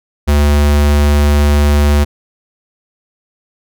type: tone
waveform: square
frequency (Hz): 73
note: D2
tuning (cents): -10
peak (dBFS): -8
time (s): 0.27-2.05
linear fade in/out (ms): 20
effects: none